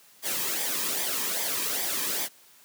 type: noise with flanger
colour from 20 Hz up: white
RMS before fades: -29 dBFS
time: 0.22-2.29 s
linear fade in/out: 50 ms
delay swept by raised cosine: 0.72 to 1.44 ms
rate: 2.5 Hz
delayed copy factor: -0.6
effects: white hiss -56 dBFS RMS until 2.64 s + high-pass 150 Hz 12 dB/octave